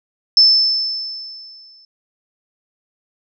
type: tone with exponential decay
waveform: sine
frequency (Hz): 5274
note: E8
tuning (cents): 0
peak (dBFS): -5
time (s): 0.37-1.85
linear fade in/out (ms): 2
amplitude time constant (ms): 320
effects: none